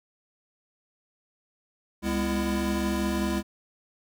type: tone cluster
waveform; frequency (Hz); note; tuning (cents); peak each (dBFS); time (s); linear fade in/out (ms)
square; 69.5 / 202.7 / 247.7 / 334.3; C#2 / G#3 / B3 / E4; +5 / -42 / +5 / +24; -34 / -29 / -34 / -31; 2.02-3.43; 50
effects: none